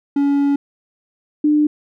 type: tone pair in turn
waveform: triangle / sine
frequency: 282.5 / 299.3 Hz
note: C#4 / D4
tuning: +33 / +33 cents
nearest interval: minor second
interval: 100 cents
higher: second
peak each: -11 dBFS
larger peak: neither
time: 0.16-0.56 / 1.44-1.67 s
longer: first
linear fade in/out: 5 ms
effects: none